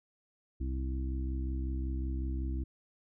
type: harmonic tone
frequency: 65.41 Hz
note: C2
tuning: in tune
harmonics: 1 / 2 / 3 / 4 / 5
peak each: -32 / -45 / -49 / -44 / -44 dBFS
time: 0.6-2.64 s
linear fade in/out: 10 ms
effects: none

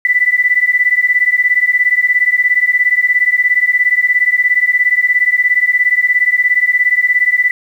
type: beating tone pair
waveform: sine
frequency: 1975.5 / 1992.5 Hz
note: B6 / B6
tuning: 0 / +15 cents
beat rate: 17 Hz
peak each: -12 dBFS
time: 0.05-7.51 s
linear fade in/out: 2 ms
effects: 7-bit

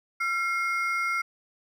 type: ring-modulated tone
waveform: triangle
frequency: 1754 Hz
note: A6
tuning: 6 cents flat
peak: -20 dBFS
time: 0.2-1.22 s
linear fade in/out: 10 ms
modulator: 388 Hz
effects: none

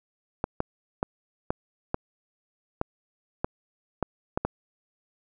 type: clicks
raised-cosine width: 1 ms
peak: -11 dBFS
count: 10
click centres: 0.441 / 0.604 / 1.029 / 1.505 / 1.944 / 2.814 / 3.445 / 4.027 / 4.375 / 4.45 s
effects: none

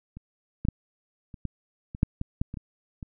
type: clicks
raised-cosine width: 5 ms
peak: -28 / -16 / -11 / -29 / -18 / -24 / -8 / -17 / -13 / -23 / -24 / -25 dBFS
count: 12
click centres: 0.17 / 0.651 / 0.686 / 1.342 / 1.453 / 1.949 / 2.031 / 2.214 / 2.415 / 2.541 / 2.572 / 3.028 s
effects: none

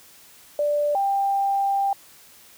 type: tone pair in turn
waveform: sine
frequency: 587.3 / 791.5 Hz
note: D5 / G5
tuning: 0 / +17 cents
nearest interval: perfect fourth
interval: 517 cents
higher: second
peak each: -19 dBFS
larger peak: neither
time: 0.59-0.95 / 0.95-1.93 s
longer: second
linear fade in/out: 2 ms
effects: white hiss -50 dBFS RMS until 2.57 s

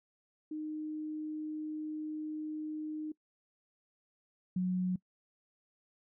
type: tone pair in turn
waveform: sine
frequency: 307.8 / 183.02 Hz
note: D#4 / F#3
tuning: -19 / -19 cents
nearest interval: major sixth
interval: 900 cents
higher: first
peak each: -36 / -29 dBFS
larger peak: second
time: 0.51-3.12 / 4.56-4.96 s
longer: first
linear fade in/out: 5 ms
effects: noise-tail reverb RT60 0.1 s tail -22 dB re dry

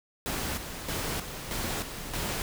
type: noise with tremolo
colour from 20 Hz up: pink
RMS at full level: -32 dBFS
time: 0.26-2.42 s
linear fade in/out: 0 ms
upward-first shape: square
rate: 1.6 Hz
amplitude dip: 55%
effects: none

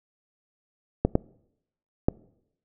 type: clicks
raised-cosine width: 2 ms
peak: -6 dBFS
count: 3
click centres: 1.05 / 1.154 / 2.085 s
effects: noise-tail reverb RT60 0.8 s tail -24 dB re dry

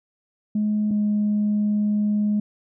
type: tone pair in turn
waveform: sine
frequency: 211.2 / 209 Hz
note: G#3 / G#3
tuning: +29 / +11 cents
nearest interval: unison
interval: 18 cents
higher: first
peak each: -18 / -17 dBFS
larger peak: second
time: 0.55-0.91 / 0.91-2.4 s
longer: second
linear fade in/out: 5 ms
effects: tanh soft clip ceiling -15 dBFS

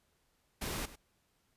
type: noise with echo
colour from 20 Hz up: pink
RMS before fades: -38 dBFS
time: 0.61-0.86 s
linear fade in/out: 10 ms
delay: 100 ms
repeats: 1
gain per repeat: -15 dB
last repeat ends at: 0.96 s
effects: pink hiss -75 dBFS RMS until 1.56 s + resampled to 32000 Hz

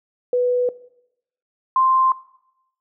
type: tone pair in turn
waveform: sine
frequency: 493.9 / 1046.5 Hz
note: B4 / C6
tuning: 0 / 0 cents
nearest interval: octave + minor second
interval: 1300 cents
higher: second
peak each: -15 / -13 dBFS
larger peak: second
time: 0.33-0.69 / 1.76-2.12 s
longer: neither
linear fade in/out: 2 ms
effects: noise-tail reverb RT60 0.8 s tail -19 dB re dry

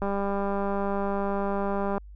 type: click train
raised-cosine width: 1 ms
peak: -16 dBFS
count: 391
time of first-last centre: 0.02-1.98 s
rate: 199 Hz
effects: added 50 Hz sine -42 dBFS peak until 2.15 s

